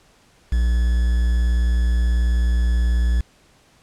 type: tone with quantisation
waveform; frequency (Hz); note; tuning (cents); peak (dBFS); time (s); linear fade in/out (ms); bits
triangle; 59.3; A#1; +30; -13; 0.52-3.21; 5; 6
effects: pink hiss -55 dBFS RMS until 3.82 s + low-pass 9000 Hz 12 dB/octave